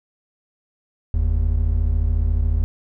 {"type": "tone pair together", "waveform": "triangle", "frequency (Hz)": [45.23, 79.3], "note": ["F#1", "D#2"], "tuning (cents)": [-39, 33], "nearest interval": "minor seventh", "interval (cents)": 972, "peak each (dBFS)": -17, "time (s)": [1.14, 2.64], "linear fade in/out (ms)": 0, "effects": []}